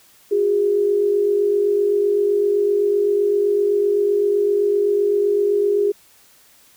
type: tone pair together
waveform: sine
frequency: 360.4 / 408.2 Hz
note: F#4 / G#4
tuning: -45 / -30 cents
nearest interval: major second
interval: 215 cents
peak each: -23 / -15 dBFS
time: 0.31-5.92 s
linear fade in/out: 10 ms
effects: white hiss -52 dBFS RMS until 6.76 s